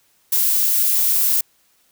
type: noise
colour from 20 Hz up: violet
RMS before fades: -17 dBFS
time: 0.32-1.41 s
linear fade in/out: 5 ms
effects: white hiss -60 dBFS RMS until 1.91 s